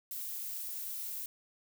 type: noise with high-pass filter sweep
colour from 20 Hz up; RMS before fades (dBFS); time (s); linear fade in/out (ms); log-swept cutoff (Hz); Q
violet; -40; 0.11-1.26; 2; 250 to 440; 1.8
effects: none